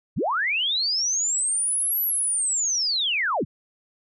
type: linear two-way sweep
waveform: sine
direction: up then down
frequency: 59.9 to 11930 to 59.9 Hz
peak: -21 dBFS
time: 0.16-3.45 s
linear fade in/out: 20 ms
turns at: 2.02 s
effects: none